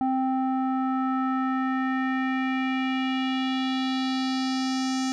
square tone with low-pass filter sweep, 261.6 Hz, C4, in tune, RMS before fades -26 dBFS, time 0.01-5.12 s, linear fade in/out 0 ms, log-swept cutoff 820 to 6300 Hz, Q 2.8, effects none

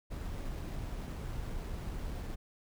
brown noise with sample-and-hold, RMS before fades -39 dBFS, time 0.1-2.36 s, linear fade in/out 20 ms, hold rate 8820 Hz, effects none

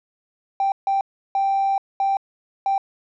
triangle tone bursts at uneven times, 784 Hz, G5, in tune, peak -14 dBFS, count 5, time 0.6-0.72 / 0.87-1.01 / 1.35-1.78 / 2-2.17 / 2.66-2.78 s, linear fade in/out 2 ms, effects tanh soft clip ceiling -14 dBFS + resampled to 16000 Hz

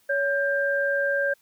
sine tone pair together, 562 / 1589.6 Hz, C#5 / G6, +24 / +24 cents, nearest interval octave + tritone, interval 1800 cents, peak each -24 dBFS, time 0.09-1.34 s, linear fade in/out 10 ms, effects white hiss -63 dBFS RMS until 1.41 s

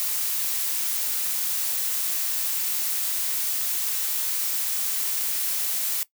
blue noise, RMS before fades -26 dBFS, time 0-6.03 s, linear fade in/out 0 ms, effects noise-tail reverb RT60 0.1 s tail -18 dB re dry

